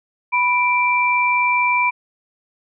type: tone pair together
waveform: sine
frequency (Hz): 987.6 / 2349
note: B5 / D7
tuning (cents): 0 / 0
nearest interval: octave + minor third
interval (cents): 1500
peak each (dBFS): -17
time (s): 0.32-1.91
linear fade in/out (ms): 20
effects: none